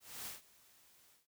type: noise with ADSR envelope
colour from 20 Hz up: white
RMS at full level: -44 dBFS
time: 0-1.27 s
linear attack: 260 ms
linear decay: 150 ms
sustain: -22 dB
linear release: 160 ms
effects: noise-tail reverb RT60 0.1 s tail -23 dB re dry